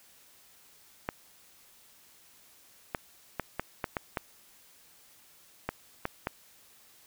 clicks, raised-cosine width 0.5 ms, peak -15 dBFS, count 10, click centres 1.089 / 2.948 / 3.397 / 3.596 / 3.842 / 3.968 / 4.172 / 5.69 / 6.054 / 6.271 s, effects white hiss -59 dBFS RMS until 7.06 s

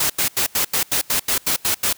white noise bursts, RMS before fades -19 dBFS, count 11, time 0-1.929 s, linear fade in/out 5 ms, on 99 ms, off 84 ms, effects white hiss -48 dBFS RMS until 1.97 s

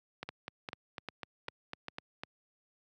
two click trains, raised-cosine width 0.3 ms, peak -23 / -23 dBFS, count 9 / 5, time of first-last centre 0.23-2.235 / 0.29-1.884 s, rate 3.99 / 2.51 Hz, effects high-pass 100 Hz 12 dB/octave

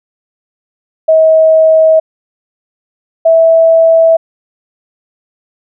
sine tone pair in turn, 638 / 654.8 Hz, D#5 / E5, +43 / -12 cents, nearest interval unison, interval 45 cents, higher second, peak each -3 dBFS, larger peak neither, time 1.08-2 / 3.25-4.17 s, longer neither, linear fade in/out 10 ms, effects none

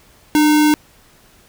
sine tone with sample-and-hold, 300 Hz, D4, 37 cents sharp, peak -9 dBFS, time 0.35-0.74 s, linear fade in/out 0 ms, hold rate 1225 Hz, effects pink hiss -50 dBFS RMS until 1.48 s

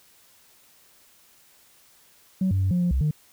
sine tone with pitch steps, 188 / 95.7 / 95 / 177.7 / 176.1 / 65.6 / 151.5 Hz, F#3 / G2 / F#2 / F3 / F3 / C2 / D#3, +28 / -41 / +46 / +30 / +15 / +5 / -46 cents, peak -18 dBFS, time 2.41-3.11 s, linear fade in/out 5 ms, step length 100 ms, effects tanh soft clip ceiling -17 dBFS + white hiss -57 dBFS RMS until 3.32 s

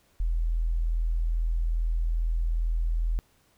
sine tone, 41.2 Hz, E1, in tune, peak -23 dBFS, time 0.2-3.19 s, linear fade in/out 0 ms, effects pink hiss -65 dBFS RMS until 3.57 s

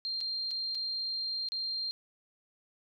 sine tone with dropouts, 4186 Hz, C8, in tune, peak -32 dBFS, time 0.05-1.91 s, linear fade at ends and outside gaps 0 ms, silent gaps 0.205-0.211 / 0.508-0.513 / 0.748-0.752 / 1.487-1.52 s, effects none

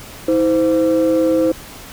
sine tone pair together, 321.9 / 516 Hz, E4 / C5, -41 / -24 cents, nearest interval minor sixth, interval 817 cents, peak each -13 dBFS, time 0.28-1.52 s, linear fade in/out 5 ms, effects tanh soft clip ceiling -8 dBFS + pink hiss -36 dBFS RMS until 1.92 s

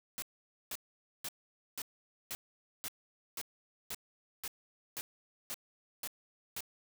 white noise bursts, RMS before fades -40 dBFS, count 13, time 0.18-6.606 s, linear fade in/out 0 ms, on 42 ms, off 490 ms, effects none

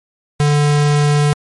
square tone, 146.83 Hz, D3, in tune, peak -11 dBFS, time 0.4-1.33 s, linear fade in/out 0 ms, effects MP3 48 kbps

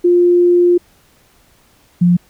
sine tone pair in turn, 351.7 / 175.85 Hz, F4 / F3, +12 / +12 cents, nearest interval octave, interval 1200 cents, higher first, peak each -7 dBFS, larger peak neither, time 0.04-0.78 / 2.01-2.17 s, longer first, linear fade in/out 10 ms, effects pink hiss -52 dBFS RMS until 2.29 s

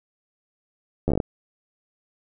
slowing click train, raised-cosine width 2 ms, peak -9 dBFS, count 8, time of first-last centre 1.08-1.202 s, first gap 11 ms, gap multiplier 1.15, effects none

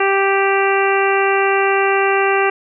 harmonic tone, 392 Hz, G4, in tune, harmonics 1 / 2 / 3 / 4 / 5 / 6 / 7, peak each -16 / -19 / -21 / -22 / -23 / -24 / -24 dBFS, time 0-2.5 s, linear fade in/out 5 ms, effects none

